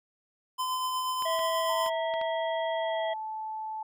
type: tone with tremolo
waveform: square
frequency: 1023 Hz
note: C6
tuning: 39 cents flat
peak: -28 dBFS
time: 0.58-1.9 s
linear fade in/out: 20 ms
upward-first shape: triangle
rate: 8.3 Hz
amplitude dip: 30%
type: clicks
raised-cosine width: 0.3 ms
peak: -26 dBFS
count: 5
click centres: 1.223 / 1.392 / 1.863 / 2.139 / 2.214 s
type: harmonic tone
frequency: 653 Hz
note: E5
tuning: 17 cents flat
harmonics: 1 / 3 / 5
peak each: -29 / -39 / -41 dBFS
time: 1.25-3.14 s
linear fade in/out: 10 ms
type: tone with pitch glide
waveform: sine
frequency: 920 to 871.9 Hz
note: A#5 to A5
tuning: -23 to -16 cents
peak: -33 dBFS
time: 1.69-3.83 s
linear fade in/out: 5 ms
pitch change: -93 cents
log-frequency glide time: 2.71-3.07 s
effects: none